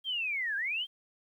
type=linear two-way sweep; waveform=sine; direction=down then up; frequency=3241 to 1568 to 3241 Hz; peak=-30 dBFS; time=0.04-0.87 s; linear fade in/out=50 ms; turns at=0.56 s; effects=11-bit